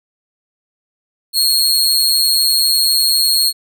sawtooth tone with amplitude modulation, 4278 Hz, C8, 38 cents sharp, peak -5 dBFS, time 1.33-3.53 s, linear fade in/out 50 ms, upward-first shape sine, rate 140 Hz, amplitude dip 75%, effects none

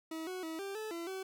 40% pulse tone with pitch steps, 321.3 / 369.1 / 322.2 / 393.9 / 434.2 / 337.5 / 380.4 Hz, E4 / F#4 / E4 / G4 / A4 / E4 / F#4, -44 / -4 / -39 / +8 / -23 / +41 / +48 cents, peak -38 dBFS, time 0.11-1.23 s, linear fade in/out 5 ms, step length 160 ms, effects none

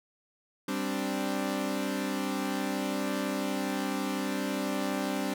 sawtooth chord, G suspended fourth, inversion none, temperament equal, 196 / 261.6 / 293.7 Hz, G3 / C4 / D4, 0 / 0 / 0 cents, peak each -30 dBFS, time 0.68-5.34 s, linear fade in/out 5 ms, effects none

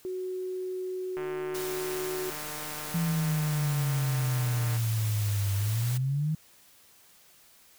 sine tone, 370 Hz, F#4, in tune, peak -31 dBFS, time 0.05-2.3 s, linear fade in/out 0 ms
click train, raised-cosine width 0.5 ms, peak -26 dBFS, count 544, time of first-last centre 1.17-4.766 s, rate 151 Hz
white noise, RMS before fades -39 dBFS, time 1.54-5.98 s, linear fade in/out 10 ms
sine exponential two-way sweep, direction down then up, 169.6 to 98 to 159.4 Hz, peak -25 dBFS, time 2.94-6.35 s, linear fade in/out 5 ms, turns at 5.54 s
effects white hiss -58 dBFS RMS until 7.78 s

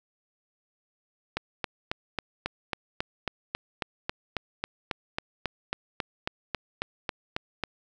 click train, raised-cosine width 0.3 ms, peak -12 dBFS, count 24, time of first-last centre 1.37-7.637 s, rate 3.67 Hz, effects none

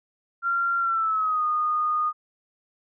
sine tone with pitch glide, 1380 to 1229.4 Hz, F6 to D#6, -21 to -21 cents, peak -21 dBFS, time 0.42-2.13 s, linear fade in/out 50 ms, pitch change -200 cents, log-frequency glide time 0.79-1.45 s, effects none

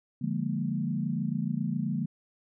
sine chord, Bb dominant seventh, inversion first, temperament equal with one note detuned, 146.83 / 174.61 / 206.1 / 233.1 Hz, D3 / F3 / Ab3 / Bb3, 0 / 0 / -13 / 0 cents, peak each -33 dBFS, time 0.21-2.06 s, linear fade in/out 10 ms, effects none

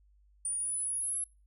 sine linear sweep, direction up, 9300 to 11000 Hz, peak -31 dBFS, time 0.45-1.24 s, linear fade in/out 2 ms, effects noise-tail reverb RT60 0.3 s tail -24 dB re dry + added 50 Hz sine -61 dBFS peak until 1.46 s

